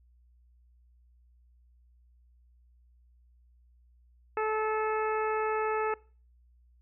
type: harmonic tone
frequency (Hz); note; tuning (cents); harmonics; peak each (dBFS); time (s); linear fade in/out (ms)
434; A4; -24; 1 / 2 / 3 / 4 / 5 / 6; -30 / -33 / -34 / -40 / -43 / -44; 4.37-5.94; 2
effects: noise-tail reverb RT60 0.4 s tail -22 dB re dry + added 60 Hz sine -59 dBFS peak until 6.81 s